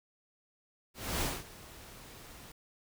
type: noise with ADSR envelope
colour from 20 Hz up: pink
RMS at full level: -32 dBFS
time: 0.94-2.52 s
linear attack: 270 ms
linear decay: 220 ms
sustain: -19 dB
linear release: 5 ms
effects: none